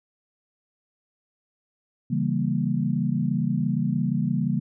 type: chord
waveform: sine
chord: C# diminished seventh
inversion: none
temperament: equal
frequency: 138.59 / 164.81 / 196 / 233.1 Hz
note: C#3 / E3 / G3 / Bb3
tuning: 0 / 0 / 0 / 0 cents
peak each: -27 dBFS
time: 2.1-4.6 s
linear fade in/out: 10 ms
effects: none